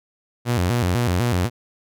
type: tone with vibrato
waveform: sawtooth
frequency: 103.83 Hz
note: G#2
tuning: in tune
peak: -14 dBFS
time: 0.45-1.5 s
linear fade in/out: 50 ms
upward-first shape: square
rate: 4 Hz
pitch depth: 260 cents each way
effects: none